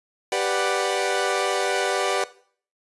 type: chord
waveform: sawtooth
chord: G major seventh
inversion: none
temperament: equal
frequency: 392 / 493.9 / 587.3 / 740 Hz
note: G4 / B4 / D5 / F#5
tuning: 0 / 0 / 0 / 0 cents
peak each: -23 dBFS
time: 0.32-2.24 s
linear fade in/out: 2 ms
effects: noise-tail reverb RT60 0.5 s tail -17 dB re dry + resampled to 24000 Hz